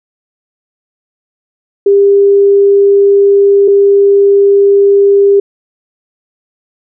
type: tone pair in turn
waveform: sine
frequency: 399.7 / 399.7 Hz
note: G4 / G4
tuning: +34 / +34 cents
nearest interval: unison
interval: 0 cents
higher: neither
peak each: -3 dBFS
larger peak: neither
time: 1.86-3.68 / 3.68-5.4 s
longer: first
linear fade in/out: 5 ms
effects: none